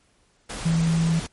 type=tone in noise; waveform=sine; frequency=164.7 Hz; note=E3; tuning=1 cent flat; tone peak=-18 dBFS; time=0.65-1.2 s; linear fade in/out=10 ms; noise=pink; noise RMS=-33 dBFS; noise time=0.49-1.27 s; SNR=+12 dB; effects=pink hiss -63 dBFS RMS until 1.32 s + MP3 48 kbps